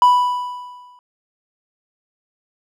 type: tone with exponential decay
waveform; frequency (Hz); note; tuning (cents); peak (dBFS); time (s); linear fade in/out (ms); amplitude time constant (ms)
triangle; 987.8; B5; 0; -4; 0.02-0.99; 1; 210
effects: tanh soft clip ceiling 0 dBFS